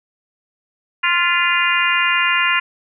harmonic tone with a mistuned harmonic, 349.2 Hz, F4, in tune, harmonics 3 / 4 / 5 / 6 / 7 / 8, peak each -21 / -21 / -21 / -21 / -21 / -21 dBFS, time 1.03-2.6 s, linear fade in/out 10 ms, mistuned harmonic 6, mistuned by -42 cents, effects none

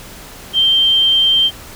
sine tone, 3145 Hz, G7, 5 cents sharp, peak -9 dBFS, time 0.53-1.51 s, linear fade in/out 50 ms, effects pink hiss -35 dBFS RMS until 1.75 s

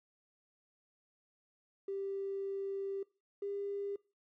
triangle tone pair in turn, 392.6 / 401.3 Hz, G4 / G4, +3 / +41 cents, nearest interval unison, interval 38 cents, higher second, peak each -32 / -32 dBFS, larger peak neither, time 1.88-3.03 / 3.42-3.96 s, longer first, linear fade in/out 5 ms, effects noise-tail reverb RT60 0.3 s tail -25 dB re dry + tanh soft clip ceiling -34 dBFS

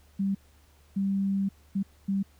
sine tone bursts at uneven times, 196 Hz, G3, in tune, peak -24 dBFS, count 4, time 0.19-0.35 / 0.96-1.49 / 1.75-1.83 / 2.08-2.23 s, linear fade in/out 10 ms, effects added 73 Hz sine -57 dBFS peak until 2.39 s + pink hiss -63 dBFS RMS until 2.39 s

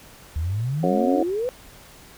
sine exponential sweep, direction up, 73.4 to 520 Hz, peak -22 dBFS, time 0.36-1.49 s, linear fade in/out 0 ms
harmonic tone, 90.7 Hz, F#2, 34 cents flat, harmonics 3 / 4 / 5 / 6 / 7 / 8, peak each -26 / -27 / -27 / -24 / -32 / -26 dBFS, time 0.83-1.23 s, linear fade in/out 5 ms
effects pink hiss -47 dBFS RMS until 2.17 s

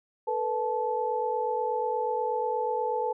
sine tone cluster, 443.4 / 491.7 / 870 Hz, A4 / B4 / A5, +13 / -8 / -20 cents, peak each -32 / -30 / -29 dBFS, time 0.27-3.13 s, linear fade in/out 10 ms, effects none

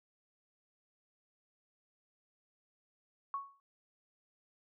sine tone with exponential decay, 1108.7 Hz, C#6, in tune, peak -32 dBFS, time 3.34-3.6 s, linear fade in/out 1 ms, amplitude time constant 55 ms, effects none

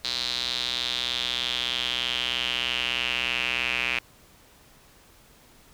square tone with band-pass filter sweep, 61.6 Hz, B1, 4 cents flat, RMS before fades -28 dBFS, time 0.04-3.99 s, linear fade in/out 5 ms, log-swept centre 4100 to 2500 Hz, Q 5.5, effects pink hiss -55 dBFS RMS until 5.73 s

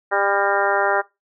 harmonic tone with a mistuned harmonic, 199.4 Hz, G3, 30 cents sharp, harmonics 2 / 3 / 4 / 5 / 6 / 7 / 8 / 9, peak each -25 / -23 / -22 / -27 / -28 / -24 / -27 / -27 dBFS, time 0.11-1.02 s, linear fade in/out 20 ms, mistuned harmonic 9, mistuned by +48 cents, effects noise-tail reverb RT60 0.2 s tail -19 dB re dry

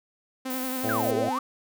sawtooth tone with vibrato, 257.9 Hz, C4, 25 cents flat, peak -26 dBFS, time 0.45-1.39 s, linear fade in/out 10 ms, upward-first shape sine, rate 11 Hz, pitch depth 31 cents each way
violet noise, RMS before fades -35 dBFS, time 0.5-1.11 s, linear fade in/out 2 ms
harmonic tone, 111.8 Hz, A2, 28 cents sharp, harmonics 1 / 2 / 3 / 4 / 5 / 6 / 7, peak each -35 / -35 / -35 / -35 / -35 / -35 / -35 dBFS, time 0.83-1.3 s, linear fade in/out 20 ms
sine exponential two-way sweep, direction down then up, 1675 to 385 to 1216 Hz, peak -26 dBFS, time 0.89-1.39 s, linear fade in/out 2 ms, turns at 1.15 s
effects none

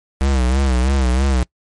square tone with vibrato, 65.2 Hz, C2, 5 cents flat, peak -14 dBFS, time 0.21-1.43 s, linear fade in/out 0 ms, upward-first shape sine, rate 3.1 Hz, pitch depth 100 cents each way, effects noise-tail reverb RT60 0.1 s tail -24 dB re dry + MP3 48 kbps

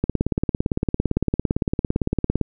click train, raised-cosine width 3 ms, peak -6 dBFS, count 43, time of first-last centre 0.04-2.413 s, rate 17.7 Hz, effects none

